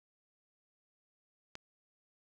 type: click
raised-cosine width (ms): 0.2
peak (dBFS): -26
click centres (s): 1.554
effects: none